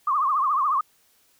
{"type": "tone with vibrato", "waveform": "sine", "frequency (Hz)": 1140, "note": "C#6", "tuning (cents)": 48, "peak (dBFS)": -19, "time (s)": [0.07, 0.81], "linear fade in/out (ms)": 5, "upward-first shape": "triangle", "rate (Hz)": 14, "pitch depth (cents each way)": 180, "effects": ["white hiss -62 dBFS RMS until 1.39 s"]}